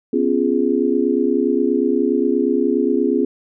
sine chord, C# dominant seventh, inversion third, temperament just, 249.5 / 277.2 / 346.5 / 415.8 Hz, B3 / C#4 / E#4 / G#4, +18 / 0 / -14 / +2 cents, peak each -20 dBFS, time 0.13-3.25 s, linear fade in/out 5 ms, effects none

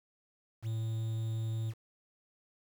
triangle tone with quantisation, 111.8 Hz, A2, 28 cents sharp, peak -30 dBFS, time 0.62-1.74 s, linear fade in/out 50 ms, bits 9, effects none

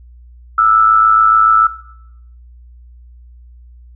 sine tone with amplitude modulation, 1318.5 Hz, E6, in tune, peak -4 dBFS, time 0.58-1.67 s, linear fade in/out 5 ms, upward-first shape sine, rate 107 Hz, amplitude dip 70%, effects noise-tail reverb RT60 0.8 s tail -17 dB re dry + added 60 Hz sine -37 dBFS peak until 3.95 s

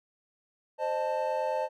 triangle chord, A diminished, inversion first, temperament equal with one note detuned, 523.3 / 612.6 / 880 Hz, C5 / Eb5 / A5, 0 / -27 / 0 cents, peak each -30 dBFS, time 0.78-1.69 s, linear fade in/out 50 ms, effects none

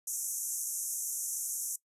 pink band-pass noise, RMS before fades -36 dBFS, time 0.07-1.76 s, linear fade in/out 5 ms, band 5900 to 13000 Hz, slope 96 dB/octave, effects noise-tail reverb RT60 0.1 s tail -20 dB re dry

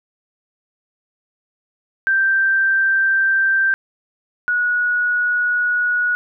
sine tone pair in turn, 1568 / 1459.5 Hz, G6 / F#6, 0 / -24 cents, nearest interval minor second, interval 124 cents, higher first, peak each -13 / -15 dBFS, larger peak first, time 2.07-3.74 / 4.48-6.15 s, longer neither, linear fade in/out 0 ms, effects none

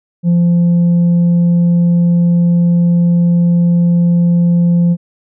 sine tone with tanh clipping, 172.7 Hz, F3, 19 cents flat, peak -8 dBFS, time 0.23-4.97 s, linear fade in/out 50 ms, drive 2 dB, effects none

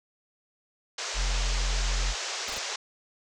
white band-pass noise, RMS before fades -34 dBFS, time 0.98-2.76 s, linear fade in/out 5 ms, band 380 to 7000 Hz, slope 48 dB/octave
triangle tone, 43.65 Hz, F1, in tune, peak -23 dBFS, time 1.14-2.15 s, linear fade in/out 50 ms
pink noise bursts, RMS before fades -41 dBFS, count 3, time 2.48-2.583 s, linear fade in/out 0 ms, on 21 ms, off 20 ms
effects none

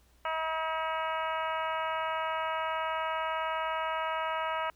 harmonic tone, 319.9 Hz, D#4, 48 cents sharp, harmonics 2 / 3 / 4 / 5 / 6 / 7 / 8 / 9, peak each -36 / -34 / -35 / -41 / -45 / -43 / -47 / -45 dBFS, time 0.25-4.7 s, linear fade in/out 2 ms, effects added 60 Hz sine -62 dBFS peak until 4.75 s + pink hiss -67 dBFS RMS until 4.75 s

